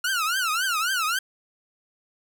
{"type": "tone with vibrato", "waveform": "sawtooth", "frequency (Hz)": 1396.9, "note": "F6", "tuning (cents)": 0, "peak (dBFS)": -19, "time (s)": [0.04, 1.19], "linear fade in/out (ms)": 5, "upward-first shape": "triangle", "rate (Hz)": 3.7, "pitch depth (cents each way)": 240, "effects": []}